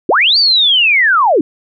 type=linear two-way sweep; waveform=sine; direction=up then down; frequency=261.6 to 4699 to 261.6 Hz; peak=-7 dBFS; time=0.09-1.41 s; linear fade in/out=2 ms; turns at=0.38 s; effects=none